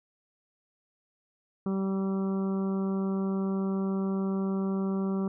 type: harmonic tone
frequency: 193.1 Hz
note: G3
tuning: 26 cents flat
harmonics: 1 / 2 / 3 / 4 / 5 / 6 / 7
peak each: -27 / -34 / -44 / -47 / -48 / -45 / -50 dBFS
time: 1.66-5.28 s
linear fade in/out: 2 ms
effects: none